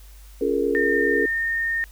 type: chord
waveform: sine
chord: Bb minor seventh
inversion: first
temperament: just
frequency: 279.7 / 349.6 / 419.5 / 466.2 Hz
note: Db4 / F4 / Ab4 / Bb4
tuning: +16 / +2 / +17 / 0 cents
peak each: -26 / -27 / -23 / -24 dBFS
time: 0.41-1.26 s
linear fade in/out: 5 ms
type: tone with pitch glide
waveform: sine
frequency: 1816 to 1830.7 Hz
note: A#6 to A#6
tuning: -46 to -32 cents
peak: -21 dBFS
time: 0.75-1.84 s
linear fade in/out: 0 ms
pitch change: +14 cents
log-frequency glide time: 1.2-1.46 s
effects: added 50 Hz sine -42 dBFS peak until 1.91 s + white hiss -53 dBFS RMS until 1.91 s